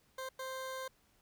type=tone bursts at uneven times; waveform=20% pulse; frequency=523.3 Hz; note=C5; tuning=in tune; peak=-35 dBFS; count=2; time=0.18-0.29 / 0.39-0.88 s; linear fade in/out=5 ms; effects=pink hiss -71 dBFS RMS until 1.21 s